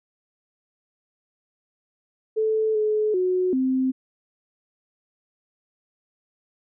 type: tone with pitch steps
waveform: sine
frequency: 437.3 / 427.6 / 366.9 / 260.5 Hz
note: A4 / A4 / F#4 / C4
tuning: -11 / -49 / -15 / -7 cents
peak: -19 dBFS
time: 2.36-3.92 s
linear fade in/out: 20 ms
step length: 390 ms
effects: none